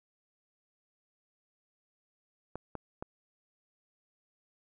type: clicks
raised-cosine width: 1 ms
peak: -24 dBFS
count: 3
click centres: 2.556 / 2.753 / 3.025 s
effects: none